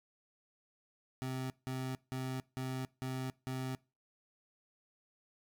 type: tone bursts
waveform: 25% pulse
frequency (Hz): 130.1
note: C3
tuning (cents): -9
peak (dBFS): -33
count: 6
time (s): 1.22-3.75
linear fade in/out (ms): 0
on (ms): 280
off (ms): 170
effects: noise-tail reverb RT60 0.3 s tail -23 dB re dry